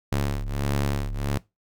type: ring-modulated tone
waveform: sawtooth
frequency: 70.7 Hz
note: C#2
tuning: 35 cents sharp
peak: -17 dBFS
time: 0.12-1.38 s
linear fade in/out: 5 ms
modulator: 34.6 Hz
effects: noise-tail reverb RT60 0.2 s tail -20 dB re dry